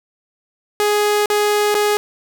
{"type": "tone with dropouts", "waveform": "sawtooth", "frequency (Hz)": 416.5, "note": "G#4", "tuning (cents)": 5, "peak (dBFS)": -10, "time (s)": [0.8, 1.97], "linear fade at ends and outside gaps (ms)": 0, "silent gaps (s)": [[1.258, 1.301], [1.743, 1.75]], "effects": []}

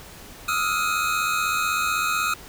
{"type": "tone cluster", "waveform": "square", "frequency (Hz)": [1241, 1317, 1413, 2515], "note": ["D#6", "E6", "F6", "D#7"], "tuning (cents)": [-5, -2, 20, 18], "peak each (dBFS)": -28, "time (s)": [0.48, 2.34], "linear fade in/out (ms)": 5, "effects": ["pink hiss -43 dBFS RMS until 2.48 s"]}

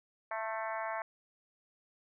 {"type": "harmonic tone with a mistuned harmonic", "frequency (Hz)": 221.8, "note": "A3", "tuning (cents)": 14, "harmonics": [3, 4, 5, 6, 7, 8, 9, 10], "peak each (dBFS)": [-39, -40, -42, -46, -46, -46, -48, -50], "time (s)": [0.31, 1.02], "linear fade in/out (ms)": 2, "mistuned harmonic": 5, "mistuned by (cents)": -29, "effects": []}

